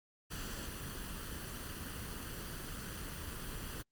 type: noise with comb filter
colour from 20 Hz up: pink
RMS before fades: -43 dBFS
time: 0.3-3.83 s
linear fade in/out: 20 ms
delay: 0.66 ms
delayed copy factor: +0.55
effects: Opus 48 kbps